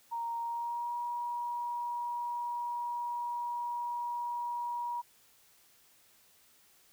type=tone with pitch glide; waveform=sine; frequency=932.3 to 957.4 Hz; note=A#5 to A#5; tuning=0 to +46 cents; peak=-33 dBFS; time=0.11-5.02 s; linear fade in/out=20 ms; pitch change=+46 cents; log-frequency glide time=0.4-0.97 s; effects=white hiss -64 dBFS RMS until 6.92 s